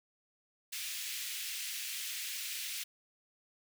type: high-pass noise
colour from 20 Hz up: pink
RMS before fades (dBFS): -40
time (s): 0.72-2.84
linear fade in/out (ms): 10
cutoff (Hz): 2200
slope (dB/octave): 24
effects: none